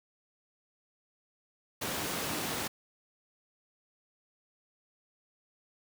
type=high-pass noise; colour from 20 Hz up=pink; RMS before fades=-35 dBFS; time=1.81-2.68 s; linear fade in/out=10 ms; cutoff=150 Hz; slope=12 dB/octave; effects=none